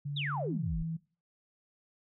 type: tone with pitch glide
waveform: sine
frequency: 143.5 to 162.94 Hz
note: D3 to E3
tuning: -40 to -20 cents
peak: -33 dBFS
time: 0.05-0.97 s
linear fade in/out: 10 ms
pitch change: +220 cents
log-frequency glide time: 0.45-0.5 s
type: exponential sweep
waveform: sine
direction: down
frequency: 3951 to 32.25 Hz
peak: -33 dBFS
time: 0.16-0.83 s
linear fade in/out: 10 ms
effects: noise-tail reverb RT60 0.4 s tail -21 dB re dry